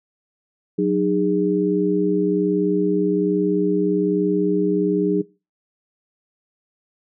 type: tone cluster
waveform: sine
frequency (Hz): 183.8 / 307.1 / 408.3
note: F#3 / D#4 / G#4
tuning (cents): -11 / -23 / -29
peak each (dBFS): -21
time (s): 0.78-5.22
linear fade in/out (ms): 10
effects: noise-tail reverb RT60 0.3 s tail -22 dB re dry